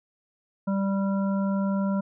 harmonic tone, 196 Hz, G3, in tune, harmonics 1 / 3 / 5 / 7, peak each -23 / -33 / -37 / -40 dBFS, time 0.67-2.01 s, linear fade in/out 10 ms, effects none

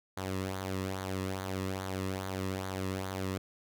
sawtooth tone with flanger, 94.8 Hz, F#2, 43 cents sharp, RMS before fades -36 dBFS, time 0.17-3.38 s, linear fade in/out 5 ms, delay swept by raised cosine 0.37 to 1.35 ms, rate 2.4 Hz, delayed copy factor -0.6, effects none

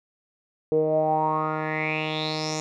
10% pulse tone with low-pass filter sweep, 155.56 Hz, D#3, in tune, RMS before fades -25 dBFS, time 0.72-2.6 s, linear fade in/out 0 ms, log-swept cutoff 440 to 6500 Hz, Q 7, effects none

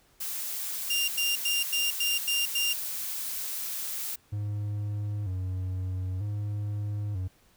blue noise, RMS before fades -34 dBFS, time 0.2-4.16 s, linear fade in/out 10 ms
sawtooth tone bursts, 2794 Hz, F7, in tune, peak -22 dBFS, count 7, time 0.9-2.73 s, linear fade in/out 5 ms, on 180 ms, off 95 ms
triangle tone with vibrato, 98 Hz, G2, in tune, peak -27 dBFS, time 4.32-7.28 s, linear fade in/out 10 ms, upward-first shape square, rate 0.53 Hz, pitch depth 96 cents each way
effects pink hiss -63 dBFS RMS until 7.56 s

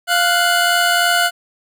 25% pulse tone pair together, 698.5 / 1480.1 Hz, F5 / F#6, 0 / 0 cents, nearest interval octave + minor second, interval 1300 cents, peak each -12 dBFS, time 0.07-1.31 s, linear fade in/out 50 ms, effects none

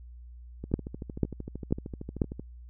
two click trains, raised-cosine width 3 ms, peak -11 / -24 dBFS, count 4 / 24, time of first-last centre 0.74-2.218 / 0.64-2.396 s, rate 2.03 / 13.1 Hz, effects added 60 Hz sine -44 dBFS peak until 2.69 s

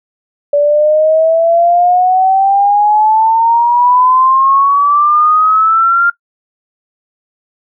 sine exponential sweep, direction up, 575 to 1402 Hz, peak -6 dBFS, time 0.53-6.1 s, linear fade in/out 5 ms, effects noise-tail reverb RT60 0.1 s tail -20 dB re dry

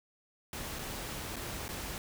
pink noise with dropouts, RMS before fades -40 dBFS, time 0.53-1.98 s, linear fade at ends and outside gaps 1 ms, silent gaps 0.787-0.791 / 1.359-1.365 / 1.681-1.689 s, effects none

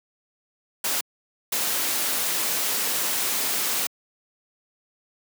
white noise bursts at uneven times, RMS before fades -25 dBFS, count 2, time 0.84-1.01 / 1.52-3.87 s, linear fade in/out 5 ms, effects high-pass 200 Hz 12 dB/octave

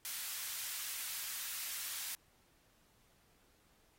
white high-pass noise, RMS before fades -42 dBFS, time 0.05-2.15 s, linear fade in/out 0 ms, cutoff 1400 Hz, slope 12 dB/octave, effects pink hiss -71 dBFS RMS until 3.98 s + AAC 48 kbps

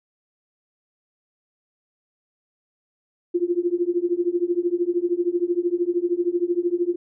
sine tone with tremolo, 349.8 Hz, F4, 3 cents sharp, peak -15 dBFS, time 3.34-6.96 s, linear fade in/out 10 ms, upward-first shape triangle, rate 13 Hz, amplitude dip 100%, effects none

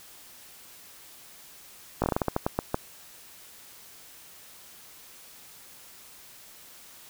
slowing click train, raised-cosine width 1 ms, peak -10 dBFS, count 12, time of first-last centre 2.02-2.744 s, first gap 18 ms, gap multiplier 1.24, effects white hiss -50 dBFS RMS until 7.09 s

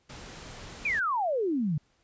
pink noise, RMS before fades -44 dBFS, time 0.09-1 s, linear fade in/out 10 ms
sine exponential sweep, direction down, 2515 to 140 Hz, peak -25 dBFS, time 0.85-1.78 s, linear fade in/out 5 ms
effects pink hiss -69 dBFS RMS until 2.03 s + resampled to 16000 Hz

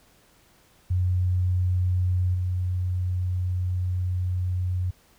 sine tone with level steps, 90.8 Hz, F#2, 32 cents flat, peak -20 / -23 dBFS, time 0.9-4.91 s, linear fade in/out 10 ms, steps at 2.34 s, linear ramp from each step 10 ms, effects pink hiss -59 dBFS RMS until 5.18 s

